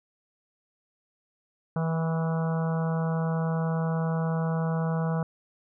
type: harmonic tone with a mistuned harmonic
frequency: 162.7 Hz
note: E3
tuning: 22 cents flat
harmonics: 1 / 3 / 4 / 5 / 6 / 7 / 8 / 9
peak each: -25 / -35 / -37 / -39 / -41 / -42 / -43 / -44 dBFS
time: 1.76-5.23 s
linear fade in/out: 2 ms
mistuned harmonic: 6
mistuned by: +29 cents
effects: none